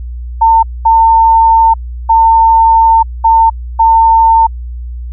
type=tone bursts at uneven times; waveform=sine; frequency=903 Hz; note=A5; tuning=45 cents sharp; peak=-3 dBFS; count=5; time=0.41-0.63 / 0.85-1.74 / 2.09-3.03 / 3.24-3.5 / 3.79-4.47 s; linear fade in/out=10 ms; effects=added 60 Hz sine -19 dBFS peak until 5.12 s